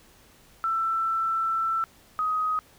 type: tone pair in turn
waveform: sine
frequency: 1333 / 1257.5 Hz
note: E6 / D#6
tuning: +19 / +18 cents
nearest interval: minor second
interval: 101 cents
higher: first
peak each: -23 dBFS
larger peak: neither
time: 0.64-1.84 / 2.19-2.59 s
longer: first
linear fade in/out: 0 ms
effects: pink hiss -56 dBFS RMS until 2.78 s